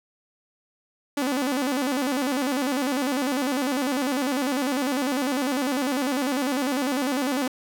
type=tone with vibrato; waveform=sawtooth; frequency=270 Hz; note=C#4; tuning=45 cents flat; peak=-19 dBFS; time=1.17-7.48 s; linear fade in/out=5 ms; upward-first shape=square; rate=10 Hz; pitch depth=110 cents each way; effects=8-bit